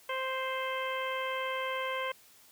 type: harmonic tone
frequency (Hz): 523.3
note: C5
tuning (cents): 0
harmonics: 1 / 2 / 3 / 4 / 5 / 6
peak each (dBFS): -36 / -36 / -41 / -39 / -44 / -43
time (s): 0.09-2.12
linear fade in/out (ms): 5
effects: white hiss -59 dBFS RMS until 2.51 s + high-pass 60 Hz 12 dB/octave